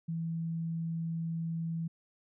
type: tone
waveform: sine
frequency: 164.81 Hz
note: E3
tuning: in tune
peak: -32 dBFS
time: 0.08-1.88 s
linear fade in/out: 10 ms
effects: none